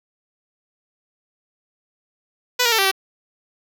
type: tone with pitch steps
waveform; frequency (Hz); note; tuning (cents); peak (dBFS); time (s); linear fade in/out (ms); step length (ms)
5% pulse; 494.9 / 470.5 / 445.7 / 389.8 / 384.6; B4 / A#4 / A4 / G4 / G4; +4 / +16 / +22 / -10 / -33; -4; 2.59-2.915; 10; 65
effects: none